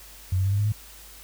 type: tone with pitch steps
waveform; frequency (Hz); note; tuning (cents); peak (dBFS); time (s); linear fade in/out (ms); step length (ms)
sine; 92.5 / 95.21 / 98 / 100.87 / 103.83 / 106.87; F#2 / G2 / G2 / G2 / G#2 / A2; 0 / -50 / 0 / +50 / 0 / -50; -20; 0.32-0.722; 5; 67
effects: added 50 Hz sine -49 dBFS peak until 1.23 s + white hiss -47 dBFS RMS until 1.23 s